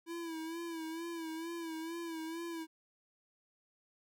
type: tone with vibrato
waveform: square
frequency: 329.6 Hz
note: E4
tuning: in tune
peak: -40 dBFS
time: 0.06-2.67 s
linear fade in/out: 50 ms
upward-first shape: sine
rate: 2.2 Hz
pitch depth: 57 cents each way
effects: none